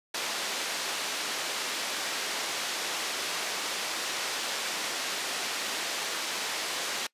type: band-pass noise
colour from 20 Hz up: white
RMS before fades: -33 dBFS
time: 0.14-7.07 s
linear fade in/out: 5 ms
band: 310 to 5300 Hz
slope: 12 dB/octave
effects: noise-tail reverb RT60 0.1 s tail -23 dB re dry + resampled to 32000 Hz